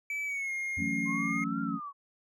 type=tone with pitch glide; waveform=triangle; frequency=2302 to 2135 Hz; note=D7 to C7; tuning=-35 to +34 cents; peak=-30 dBFS; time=0.1-1.44 s; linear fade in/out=2 ms; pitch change=-131 cents; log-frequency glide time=0.25-0.52 s
type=chord; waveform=sine; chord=F# minor seventh; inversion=third; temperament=just; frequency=166.5 / 185 / 222 / 277.5 Hz; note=E3 / F#3 / A3 / C#4; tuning=+18 / 0 / +16 / +2 cents; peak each=-39 / -37 / -35 / -34 dBFS; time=0.77-1.8 s; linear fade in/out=50 ms
type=tone with exponential decay; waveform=triangle; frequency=87.1 Hz; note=F2; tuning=4 cents flat; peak=-33 dBFS; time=0.77-1.03 s; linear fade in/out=5 ms; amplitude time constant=56 ms
type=exponential two-way sweep; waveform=sine; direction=up then down; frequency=1049 to 1396.9 to 1102 Hz; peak=-37 dBFS; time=1.05-1.93 s; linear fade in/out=50 ms; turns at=1.61 s
effects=none